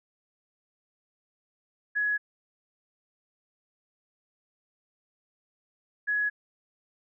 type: tone pair in turn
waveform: sine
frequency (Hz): 1681 / 1681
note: G#6 / G#6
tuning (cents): +20 / +20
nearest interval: unison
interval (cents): 0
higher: neither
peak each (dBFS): -24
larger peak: neither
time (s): 1.95-2.18 / 6.07-6.3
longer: neither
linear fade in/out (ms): 20
effects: none